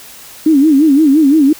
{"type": "tone with vibrato", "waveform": "sine", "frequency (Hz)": 293.7, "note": "D4", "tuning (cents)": 0, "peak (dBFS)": -5, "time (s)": [0.46, 1.53], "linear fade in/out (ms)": 5, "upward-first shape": "sine", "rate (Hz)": 5.8, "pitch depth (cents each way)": 160, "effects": ["white hiss -35 dBFS RMS until 1.59 s"]}